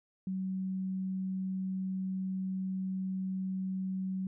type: tone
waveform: sine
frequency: 188.7 Hz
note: F#3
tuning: 34 cents sharp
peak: -32 dBFS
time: 0.27-4.27 s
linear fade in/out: 2 ms
effects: none